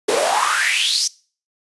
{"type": "noise with high-pass filter sweep", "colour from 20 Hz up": "pink", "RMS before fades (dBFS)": -18, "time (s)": [0.08, 1.08], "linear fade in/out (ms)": 10, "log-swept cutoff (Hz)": [400, 5900], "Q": 6.8, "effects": ["noise-tail reverb RT60 0.4 s tail -22 dB re dry", "resampled to 24000 Hz"]}